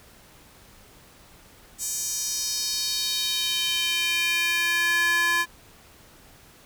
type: tone with high-pass filter sweep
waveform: square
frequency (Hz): 342.4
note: F4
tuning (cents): -34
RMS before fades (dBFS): -25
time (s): 1.78-5.46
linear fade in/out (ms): 50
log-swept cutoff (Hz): 7300 to 1400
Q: 3
effects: pink hiss -52 dBFS RMS until 6.65 s